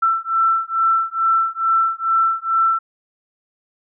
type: beating tone pair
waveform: sine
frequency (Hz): 1336 / 1338.3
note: E6 / E6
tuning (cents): +23 / +26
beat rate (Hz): 2.3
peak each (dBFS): -18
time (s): 0.02-2.79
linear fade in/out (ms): 10
effects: none